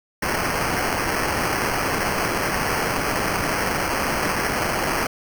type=noise with sample-and-hold; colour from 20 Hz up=blue; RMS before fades=-23 dBFS; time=0.22-5.07 s; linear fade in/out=5 ms; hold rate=3675 Hz; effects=none